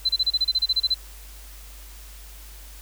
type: tone bursts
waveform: sine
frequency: 4052 Hz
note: B7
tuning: 44 cents sharp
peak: -17 dBFS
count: 13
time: 0.05-0.944 s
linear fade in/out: 10 ms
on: 42 ms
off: 29 ms
effects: added 50 Hz sine -41 dBFS peak until 2.81 s + white hiss -47 dBFS RMS until 2.81 s